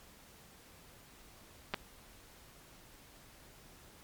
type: clicks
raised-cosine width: 0.3 ms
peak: -18 dBFS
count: 2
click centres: 1.738 / 1.743 s
effects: pink hiss -58 dBFS RMS until 4.03 s + MP3 96 kbps